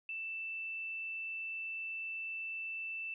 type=tone; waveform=sine; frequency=2656 Hz; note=E7; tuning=12 cents sharp; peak=-38 dBFS; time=0.09-3.14 s; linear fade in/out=2 ms; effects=none